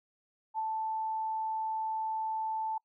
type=tone with ADSR envelope; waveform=sine; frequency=880 Hz; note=A5; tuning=in tune; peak=-29 dBFS; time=0.54-2.78 s; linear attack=44 ms; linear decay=24 ms; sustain=-2 dB; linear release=5 ms; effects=noise-tail reverb RT60 0.1 s tail -26 dB re dry